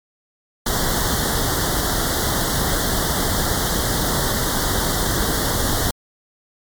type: band-stop noise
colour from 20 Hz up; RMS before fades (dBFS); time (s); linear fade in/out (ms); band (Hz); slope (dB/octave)
pink; -20; 0.66-5.91; 5; 2000 to 3100; 96
effects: MP3 96 kbps